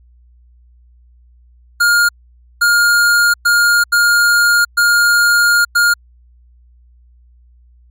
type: tone bursts at uneven times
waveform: square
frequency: 1416 Hz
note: F6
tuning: 23 cents sharp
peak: -9 dBFS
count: 6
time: 1.8-2.09 / 2.61-3.34 / 3.45-3.84 / 3.92-4.65 / 4.77-5.65 / 5.75-5.94 s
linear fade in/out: 10 ms
effects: added 60 Hz sine -44 dBFS peak until 7.9 s + MP3 64 kbps